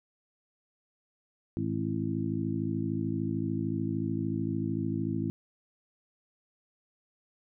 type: harmonic tone with a mistuned harmonic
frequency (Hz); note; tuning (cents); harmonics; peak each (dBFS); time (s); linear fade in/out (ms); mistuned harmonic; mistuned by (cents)
53.4; G#1; +49; 2 / 3 / 4 / 5 / 6; -35 / -35 / -35 / -35 / -35; 1.57-5.3; 0; 6; +55
effects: none